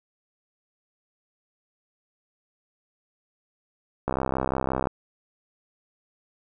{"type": "click train", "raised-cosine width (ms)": 1, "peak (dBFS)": -11, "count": 53, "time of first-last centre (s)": [4.08, 4.871], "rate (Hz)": 65.7, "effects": []}